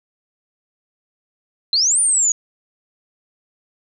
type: exponential two-way sweep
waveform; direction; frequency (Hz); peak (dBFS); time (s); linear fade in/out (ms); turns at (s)
sine; up then down; 4008 to 9397 to 6650; -13; 1.73-2.32; 2; 2
effects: none